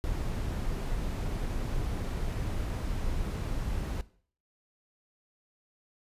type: noise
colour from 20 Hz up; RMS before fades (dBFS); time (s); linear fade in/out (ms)
brown; -32; 0.04-4.01; 0
effects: noise-tail reverb RT60 0.5 s tail -18 dB re dry + resampled to 32000 Hz